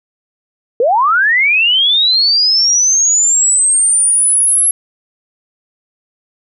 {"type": "linear sweep", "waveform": "sine", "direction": "up", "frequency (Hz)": [440, 11175], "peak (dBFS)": -8, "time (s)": [0.8, 4.71], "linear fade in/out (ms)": 2, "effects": []}